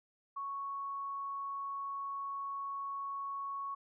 sine tone, 1108.7 Hz, C#6, in tune, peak -37 dBFS, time 0.36-3.75 s, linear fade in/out 10 ms, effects none

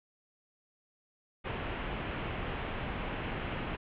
pink low-pass noise, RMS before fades -37 dBFS, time 1.44-3.77 s, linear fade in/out 20 ms, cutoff 3100 Hz, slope 48 dB/octave, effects none

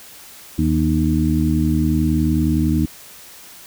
harmonic tone with a mistuned harmonic, 79.4 Hz, D#2, 36 cents sharp, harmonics 1 / 2 / 3 / 4, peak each -20 / -20 / -20 / -20 dBFS, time 0.58-2.86 s, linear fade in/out 10 ms, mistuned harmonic 4, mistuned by -47 cents, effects white hiss -41 dBFS RMS until 3.66 s

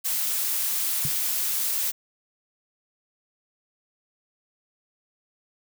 blue noise, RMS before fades -26 dBFS, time 0.04-1.92 s, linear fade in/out 20 ms
sine tone with exponential decay, 144.4 Hz, D3, 29 cents flat, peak -24 dBFS, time 1.05-1.13 s, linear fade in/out 0 ms, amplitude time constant 16 ms
effects none

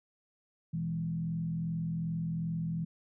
sine tone with frequency modulation, 164.81 Hz, E3, in tune, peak -31 dBFS, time 0.73-2.85 s, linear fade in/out 10 ms, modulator 42.6 Hz, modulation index 0.63, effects none

